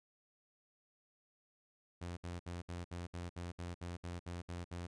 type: tone bursts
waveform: sawtooth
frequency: 87.31 Hz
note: F2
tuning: in tune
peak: -38 dBFS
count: 13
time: 2.01-4.87 s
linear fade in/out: 10 ms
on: 160 ms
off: 65 ms
effects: resampled to 22050 Hz